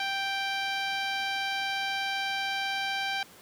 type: tone with low-pass filter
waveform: 10% pulse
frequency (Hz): 784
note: G5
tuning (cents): 0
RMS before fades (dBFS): -31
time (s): 0-3.23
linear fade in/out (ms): 2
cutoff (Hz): 5200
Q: 0.6
effects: pink hiss -52 dBFS RMS until 3.41 s + high-pass 150 Hz 12 dB/octave